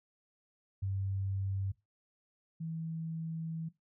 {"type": "tone pair in turn", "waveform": "sine", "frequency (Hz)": [97.1, 162.46], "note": ["G2", "E3"], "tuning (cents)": [-16, -25], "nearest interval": "major sixth", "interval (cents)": 891, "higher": "second", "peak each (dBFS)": [-32, -36], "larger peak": "first", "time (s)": [[0.82, 1.72], [2.6, 3.69]], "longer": "second", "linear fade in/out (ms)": 10, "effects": ["noise-tail reverb RT60 0.2 s tail -18 dB re dry"]}